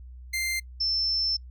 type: tone pair in turn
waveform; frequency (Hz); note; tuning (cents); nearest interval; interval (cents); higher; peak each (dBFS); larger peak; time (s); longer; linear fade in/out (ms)
sawtooth / sine; 2093 / 5320; C7 / E8; 0 / +15; octave + major third; 1615; second; -23 / -23; neither; 0.33-0.6 / 0.8-1.37; second; 10
effects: noise-tail reverb RT60 0.1 s tail -26 dB re dry + added 62 Hz sine -41 dBFS peak until 1.5 s